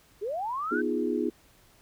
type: linear sweep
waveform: sine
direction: up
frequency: 373.1 to 1568 Hz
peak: -29 dBFS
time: 0.21-0.82 s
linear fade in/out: 20 ms
type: chord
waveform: sine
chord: F half-diminished seventh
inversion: second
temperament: equal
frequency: 246.9 / 311.1 / 349.2 / 415.3 Hz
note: Cb4 / Eb4 / F4 / Ab4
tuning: 0 / 0 / 0 / 0 cents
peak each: -31 dBFS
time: 0.71-1.3 s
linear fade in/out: 10 ms
effects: pink hiss -60 dBFS RMS until 1.81 s